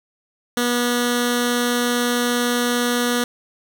10% pulse tone with notch filter, 242.4 Hz, B3, 32 cents flat, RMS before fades -20 dBFS, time 0.57-3.24 s, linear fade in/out 2 ms, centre 840 Hz, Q 1.1, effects none

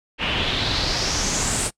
pink noise with low-pass filter sweep, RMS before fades -23 dBFS, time 0.18-1.71 s, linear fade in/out 50 ms, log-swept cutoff 2700 to 9000 Hz, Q 4.2, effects noise-tail reverb RT60 0.1 s tail -23 dB re dry

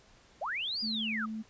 sine linear two-way sweep, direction up then down, 499.2 to 4978 to 1160 Hz, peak -32 dBFS, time 0.41-1.26 s, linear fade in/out 10 ms, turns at 0.81 s
sine tone, 219.3 Hz, A3, 6 cents flat, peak -35 dBFS, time 0.82-1.43 s, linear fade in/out 20 ms
effects pink hiss -61 dBFS RMS until 1.49 s + resampled to 16000 Hz

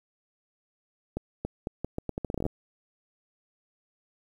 accelerating click train, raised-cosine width 2 ms, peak -17 dBFS, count 16, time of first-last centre 1.17-2.464 s, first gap 280 ms, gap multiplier 0.79, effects 9-bit

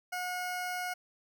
20% pulse tone, 724 Hz, F#5, 38 cents flat, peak -29 dBFS, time 0.12-0.94 s, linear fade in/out 10 ms, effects none

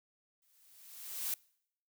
blue noise with exponential growth, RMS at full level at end -34 dBFS, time 0.42-1.34 s, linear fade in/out 2 ms, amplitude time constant 200 ms, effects noise-tail reverb RT60 0.7 s tail -25 dB re dry

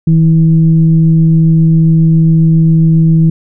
sine tone with frequency modulation, 161.3 Hz, E3, 37 cents flat, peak -4 dBFS, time 0.07-3.3 s, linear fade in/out 5 ms, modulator 165 Hz, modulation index 0.35, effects none

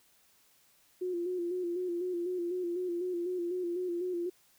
sine tone with vibrato, 354.7 Hz, F4, 27 cents sharp, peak -31 dBFS, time 1.01-4.3 s, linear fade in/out 10 ms, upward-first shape square, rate 4 Hz, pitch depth 47 cents each way, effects white hiss -66 dBFS RMS until 4.58 s

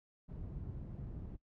white low-pass noise, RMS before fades -45 dBFS, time 0.28-1.37 s, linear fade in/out 20 ms, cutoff 120 Hz, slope 12 dB/octave, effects noise-tail reverb RT60 0.1 s tail -21 dB re dry

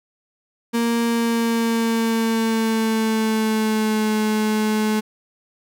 35% pulse tone with pitch glide, 233.1 to 215 Hz, A#3 to A3, 0 to -40 cents, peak -16 dBFS, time 0.73-5.01 s, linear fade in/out 20 ms, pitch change -140 cents, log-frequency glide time 1.05-4.15 s, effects none

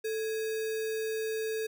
sine tone with sample-and-hold, 440.3 Hz, A4, 1 cent sharp, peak -30 dBFS, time 0.04-1.67 s, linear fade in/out 10 ms, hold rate 2100 Hz, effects none

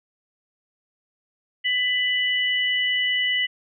sine tone pair together, 1995.1 / 2960 Hz, B6 / F#7, +17 / 0 cents, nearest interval perfect fifth, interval 683 cents, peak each -22 / -23 dBFS, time 1.64-3.47 s, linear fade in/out 20 ms, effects none

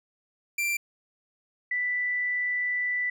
45% pulse / sine tone pair in turn, 2360 / 1978.8 Hz, D7 / B6, +8 / +3 cents, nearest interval minor third, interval 305 cents, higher first, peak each -25 dBFS, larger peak neither, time 0.58-0.77 / 1.71-3.1 s, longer second, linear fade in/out 5 ms, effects none

